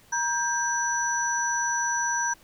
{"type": "tone cluster", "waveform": "sine", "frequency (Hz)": [949, 1585, 5920], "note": ["A#5", "G6", "F#8"], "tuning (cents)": [31, 19, 0], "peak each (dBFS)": -28, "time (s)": [0.12, 2.34], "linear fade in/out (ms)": 10, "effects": ["pink hiss -56 dBFS RMS until 2.43 s"]}